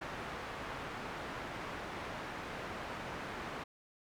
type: low-pass noise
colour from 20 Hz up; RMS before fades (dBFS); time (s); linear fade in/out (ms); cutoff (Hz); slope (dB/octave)
white; -43; 0.01-3.64; 10; 1500; 12
effects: none